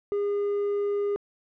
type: tone with quantisation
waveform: triangle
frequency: 407.1 Hz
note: G#4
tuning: 35 cents flat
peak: -22 dBFS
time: 0.12-1.16 s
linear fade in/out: 0 ms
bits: 8
effects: low-pass 2000 Hz 12 dB/octave